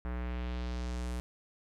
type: tone with low-pass filter sweep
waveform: square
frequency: 61 Hz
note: B1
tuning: 21 cents flat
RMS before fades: -36 dBFS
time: 0.05-1.2 s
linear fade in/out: 0 ms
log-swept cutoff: 1600 to 11000 Hz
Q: 1.4
effects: 11-bit